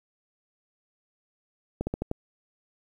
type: slowing click train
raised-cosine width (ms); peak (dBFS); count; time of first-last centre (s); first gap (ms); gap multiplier
2; -15; 5; 1.81-2.114; 60; 1.16
effects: 9-bit